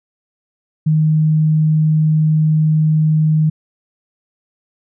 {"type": "tone", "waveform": "sine", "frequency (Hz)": 155.56, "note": "D#3", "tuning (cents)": 0, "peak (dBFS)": -10, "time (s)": [0.86, 3.5], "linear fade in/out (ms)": 10, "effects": []}